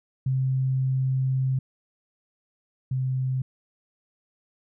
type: tone pair in turn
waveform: sine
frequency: 131.5 / 130.14 Hz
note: C3 / C3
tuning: +9 / -9 cents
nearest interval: unison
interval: 18 cents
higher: first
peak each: -21 / -23 dBFS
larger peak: first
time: 0.26-1.59 / 2.91-3.42 s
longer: first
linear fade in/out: 5 ms
effects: none